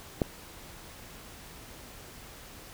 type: click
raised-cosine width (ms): 2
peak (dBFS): -11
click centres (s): 0.218
effects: pink hiss -48 dBFS RMS until 2.73 s